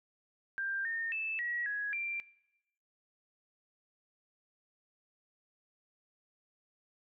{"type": "tone with pitch steps", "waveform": "sine", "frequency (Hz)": [1586, 1828, 2630, 1915, 1666, 2364], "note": ["G6", "A#6", "E7", "A#6", "G#6", "D7"], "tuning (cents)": [20, -34, -5, 46, 5, 11], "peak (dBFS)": -33, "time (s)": [0.58, 2.2], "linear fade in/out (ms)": 0, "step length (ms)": 270, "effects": ["noise-tail reverb RT60 0.9 s tail -21 dB re dry"]}